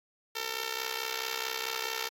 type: tone with amplitude modulation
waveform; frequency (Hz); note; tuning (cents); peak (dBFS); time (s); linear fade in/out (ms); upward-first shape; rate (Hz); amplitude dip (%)
5% pulse; 451.4; A4; +44; -18; 0.35-2.09; 10; sine; 64.6; 80
effects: AAC 48 kbps